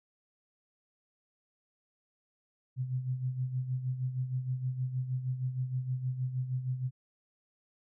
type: tone with tremolo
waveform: sine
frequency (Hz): 128.1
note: C3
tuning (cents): -36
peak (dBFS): -28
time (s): 2.76-6.91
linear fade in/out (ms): 50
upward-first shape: sine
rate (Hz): 6.4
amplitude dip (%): 65
effects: none